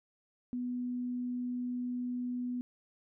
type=tone; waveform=sine; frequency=246.9 Hz; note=B3; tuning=in tune; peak=-33 dBFS; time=0.53-2.61 s; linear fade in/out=0 ms; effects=none